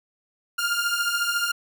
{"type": "beating tone pair", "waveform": "sawtooth", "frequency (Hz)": [1396.9, 1410.9], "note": ["F6", "F6"], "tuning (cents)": [0, 17], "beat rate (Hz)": 14, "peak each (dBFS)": [-23, -21], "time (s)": [0.58, 1.52], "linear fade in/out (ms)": 10, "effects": []}